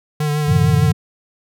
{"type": "tone with vibrato", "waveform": "square", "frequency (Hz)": 149.3, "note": "D3", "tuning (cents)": 29, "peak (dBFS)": -17, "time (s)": [0.2, 0.92], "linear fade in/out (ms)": 5, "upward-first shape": "triangle", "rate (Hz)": 6.6, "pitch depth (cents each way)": 34}
{"type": "chord", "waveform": "sine", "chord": "F# half-diminished seventh", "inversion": "none", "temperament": "just", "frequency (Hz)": [92.5, 111, 133.2, 166.5], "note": ["F#2", "A2", "C3", "E3"], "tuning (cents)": [0, 16, 31, 18], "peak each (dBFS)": -18, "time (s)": [0.47, 0.93], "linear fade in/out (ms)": 20}
{"effects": []}